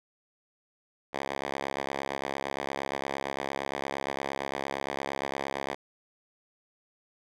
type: tone with band-pass filter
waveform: 5% pulse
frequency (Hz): 68.7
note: C#2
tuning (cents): -15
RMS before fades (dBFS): -34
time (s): 1.13-5.75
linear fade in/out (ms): 10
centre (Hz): 1300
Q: 0.55
effects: none